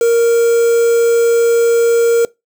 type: tone with quantisation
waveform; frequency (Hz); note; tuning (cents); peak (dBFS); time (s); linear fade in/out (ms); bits
triangle; 466.2; A#4; 0; -6; 0.01-2.25; 2; 4
effects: noise-tail reverb RT60 0.2 s tail -22 dB re dry